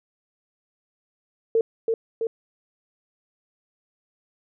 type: tone with echo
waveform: sine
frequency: 452.4 Hz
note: A4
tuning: 48 cents sharp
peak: -16 dBFS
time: 1.55-1.61 s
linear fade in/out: 2 ms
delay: 330 ms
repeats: 2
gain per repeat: -3 dB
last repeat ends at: 2.27 s
effects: none